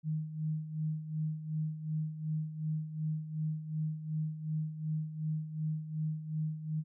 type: tone with tremolo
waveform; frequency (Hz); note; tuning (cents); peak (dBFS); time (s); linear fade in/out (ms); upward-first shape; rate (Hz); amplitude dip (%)
sine; 155.56; D#3; 0; -30; 0.03-6.84; 50; sine; 2.7; 70
effects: none